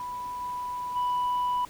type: tone with level steps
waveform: sine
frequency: 987.8 Hz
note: B5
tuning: in tune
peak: -32 / -30 / -22 dBFS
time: 0-1.65 s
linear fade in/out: 2 ms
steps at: 0.4 / 0.95 s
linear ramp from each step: 20 ms
effects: tanh soft clip ceiling -23 dBFS + pink hiss -50 dBFS RMS until 1.69 s